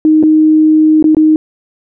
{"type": "tone with dropouts", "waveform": "sine", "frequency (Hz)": 311.1, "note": "D#4", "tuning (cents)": 0, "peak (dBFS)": -4, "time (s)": [0.05, 1.36], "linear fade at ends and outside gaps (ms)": 1, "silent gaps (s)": [[0.228, 0.235], [1.026, 1.042], [1.148, 1.168]], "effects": []}